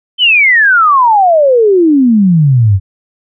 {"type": "exponential sweep", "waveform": "sine", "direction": "down", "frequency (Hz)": [3124, 91.3], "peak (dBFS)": -4, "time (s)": [0.18, 2.8], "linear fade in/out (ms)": 50, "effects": []}